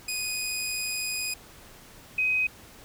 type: tone pair in turn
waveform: 15% pulse / sine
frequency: 2489 / 2518 Hz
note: D#7 / D#7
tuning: 0 / +20 cents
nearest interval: unison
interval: 20 cents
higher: second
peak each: -22 dBFS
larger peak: neither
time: 0.08-1.34 / 2.18-2.47 s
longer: first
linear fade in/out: 5 ms
effects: pink hiss -50 dBFS RMS until 2.84 s